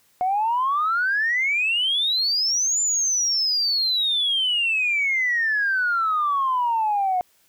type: exponential two-way sweep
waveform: sine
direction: up then down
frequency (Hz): 717 to 7180 to 717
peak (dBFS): -18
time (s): 0.21-7.21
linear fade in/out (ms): 0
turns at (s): 2.81
effects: tanh soft clip ceiling -14 dBFS + white hiss -61 dBFS RMS until 7.48 s